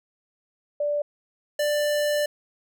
sine / square tone pair in turn, 586 / 590.8 Hz, D5 / D5, -4 / +10 cents, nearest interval unison, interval 14 cents, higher second, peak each -22 dBFS, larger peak neither, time 0.8-1.02 / 1.59-2.26 s, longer second, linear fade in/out 5 ms, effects none

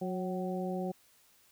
harmonic tone with a mistuned harmonic, 183.1 Hz, F#3, 18 cents flat, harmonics 1 / 2 / 3 / 4, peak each -35 / -38 / -40 / -41 dBFS, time 0.01-0.92 s, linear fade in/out 10 ms, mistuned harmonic 4, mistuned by +50 cents, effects white hiss -65 dBFS RMS until 1.51 s

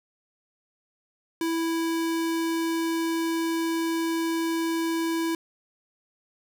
square tone, 329.6 Hz, E4, in tune, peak -25 dBFS, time 1.41-5.35 s, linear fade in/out 2 ms, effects none

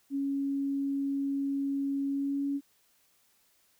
sine tone with pitch glide, 277.2 to 280.6 Hz, C#4 to C#4, 0 to +21 cents, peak -28 dBFS, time 0.1-2.61 s, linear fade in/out 50 ms, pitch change +21 cents, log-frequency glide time 2.09-2.47 s, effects white hiss -68 dBFS RMS until 3.79 s

